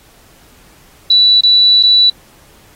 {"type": "tone with dropouts", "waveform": "sine", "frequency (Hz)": 3951, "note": "B7", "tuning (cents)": 0, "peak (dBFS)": -5, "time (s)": [1.1, 2.1], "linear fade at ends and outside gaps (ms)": 5, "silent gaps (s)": [[1.409, 1.434], [1.828, 1.833]], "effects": ["pink hiss -46 dBFS RMS until 2.75 s", "AAC 48 kbps"]}